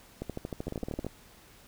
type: two click trains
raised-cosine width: 2 ms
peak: -21 / -22 dBFS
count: 12 / 8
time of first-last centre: 0.22-1.066 / 0.67-1.046 s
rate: 13 / 18.6 Hz
effects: pink hiss -56 dBFS RMS until 1.67 s